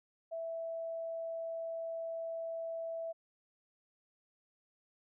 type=tone; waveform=sine; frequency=659.3 Hz; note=E5; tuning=in tune; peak=-37 dBFS; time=0.31-3.13 s; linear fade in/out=20 ms; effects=none